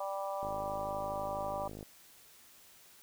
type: harmonic tone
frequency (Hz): 196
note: G3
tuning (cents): 0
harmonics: 3 / 4 / 5 / 6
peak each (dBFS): -38 / -40 / -42 / -44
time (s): 0-1.68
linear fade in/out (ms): 5
type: click train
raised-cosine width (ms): 2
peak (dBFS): -32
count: 74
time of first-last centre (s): 0.43-1.828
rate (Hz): 52.2
effects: white hiss -59 dBFS RMS until 3.02 s